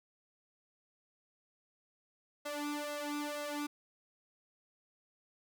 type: tone with flanger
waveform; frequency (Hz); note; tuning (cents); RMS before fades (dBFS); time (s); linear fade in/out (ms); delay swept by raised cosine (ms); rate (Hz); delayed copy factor
sawtooth; 293.7; D4; 0; -39; 2.45-3.67; 10; 1.5 to 2.6; 2.1; +0.85
effects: none